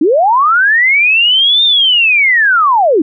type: linear two-way sweep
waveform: sine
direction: up then down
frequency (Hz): 274.7 to 3664 to 274.7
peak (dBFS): -6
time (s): 0.01-3.02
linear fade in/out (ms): 5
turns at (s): 1.64
effects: none